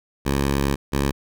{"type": "tone pair in turn", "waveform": "10% pulse", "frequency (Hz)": [69.3, 69.65], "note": ["C#2", "C#2"], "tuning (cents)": [0, 9], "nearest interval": "unison", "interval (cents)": 9, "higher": "second", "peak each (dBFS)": -11, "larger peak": "neither", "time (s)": [[0.25, 0.76], [0.92, 1.12]], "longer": "first", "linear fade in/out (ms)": 20, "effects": []}